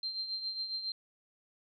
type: tone with tremolo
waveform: sine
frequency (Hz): 4153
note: C8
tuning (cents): -14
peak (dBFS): -32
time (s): 0.03-0.92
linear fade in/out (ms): 2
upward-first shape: triangle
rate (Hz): 7.3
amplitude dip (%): 65
effects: none